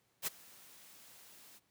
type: noise with ADSR envelope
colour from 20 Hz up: white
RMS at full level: -34 dBFS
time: 0.22-1.6 s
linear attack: 51 ms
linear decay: 16 ms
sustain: -24 dB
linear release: 31 ms
effects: pink hiss -75 dBFS RMS until 1.7 s + high-pass 100 Hz 12 dB/octave